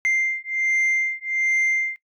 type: beating tone pair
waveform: sine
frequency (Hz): 2093 / 2094.3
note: C7 / C7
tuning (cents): 0 / +1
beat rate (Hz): 1.3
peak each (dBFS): -21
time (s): 0.05-1.96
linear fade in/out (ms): 0
effects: noise-tail reverb RT60 0.1 s tail -18 dB re dry + tanh soft clip ceiling -16 dBFS